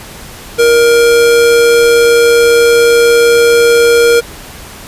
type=tone with amplitude modulation; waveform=square; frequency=470.1 Hz; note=A#4; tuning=15 cents sharp; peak=-4 dBFS; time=0.58-4.21 s; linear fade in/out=20 ms; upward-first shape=sine; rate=141 Hz; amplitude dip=25%; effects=pink hiss -30 dBFS RMS until 4.87 s + resampled to 32000 Hz